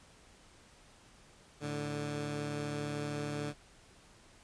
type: tone pair together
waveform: 15% pulse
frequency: 108.89 / 146.83 Hz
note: A2 / D3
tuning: -18 / 0 cents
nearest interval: perfect fourth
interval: 518 cents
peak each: -37 / -30 dBFS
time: 1.6-3.54 s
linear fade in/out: 50 ms
effects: pink hiss -60 dBFS RMS until 4.43 s + resampled to 22050 Hz